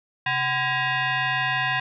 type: tone with frequency modulation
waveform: sine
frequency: 133.5 Hz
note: C3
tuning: 35 cents sharp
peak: -21 dBFS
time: 0.26-1.8 s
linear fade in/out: 5 ms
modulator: 887 Hz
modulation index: 2.9
effects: none